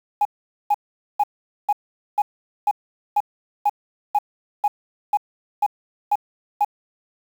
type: tone bursts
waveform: sine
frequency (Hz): 828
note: G#5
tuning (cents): -5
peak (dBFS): -13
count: 14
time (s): 0.21-6.648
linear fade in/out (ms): 5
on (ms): 42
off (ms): 450
effects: tanh soft clip ceiling -11 dBFS + 7-bit